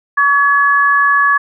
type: tone pair together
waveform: sine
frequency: 1133 / 1697.6 Hz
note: C#6 / G#6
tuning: +37 / +38 cents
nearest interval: perfect fifth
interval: 701 cents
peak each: -11 dBFS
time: 0.17-1.38 s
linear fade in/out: 10 ms
effects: none